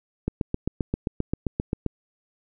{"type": "click train", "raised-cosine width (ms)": 3, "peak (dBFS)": -11, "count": 13, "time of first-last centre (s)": [0.28, 1.863], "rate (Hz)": 7.58, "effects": []}